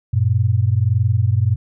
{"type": "tone pair together", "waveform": "sine", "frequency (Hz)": [96.4, 117.92], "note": ["G2", "A#2"], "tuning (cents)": [-28, 20], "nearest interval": "minor third", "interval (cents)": 348, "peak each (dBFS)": -16, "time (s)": [0.13, 1.56], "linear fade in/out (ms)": 10, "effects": []}